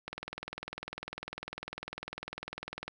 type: click train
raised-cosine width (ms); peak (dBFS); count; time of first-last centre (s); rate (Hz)
0.3; -22; 57; 0.08-2.88; 20
effects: none